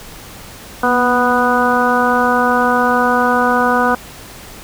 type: harmonic tone with a mistuned harmonic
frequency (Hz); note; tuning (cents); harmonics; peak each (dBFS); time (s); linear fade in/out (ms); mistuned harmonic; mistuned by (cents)
246.9; B3; 0; 1 / 2 / 3 / 4 / 5 / 6; -18 / -18 / -18 / -18 / -18 / -18; 0.83-3.95; 5; 1; -30
effects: pink hiss -35 dBFS RMS until 4.63 s